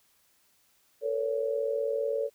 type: tone cluster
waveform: sine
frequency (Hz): 447.2 / 487.2 / 563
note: A4 / B4 / C#5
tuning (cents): +28 / -24 / +27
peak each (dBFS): -30 / -36 / -30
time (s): 1.01-2.3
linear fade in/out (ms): 50
effects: white hiss -67 dBFS RMS until 2.34 s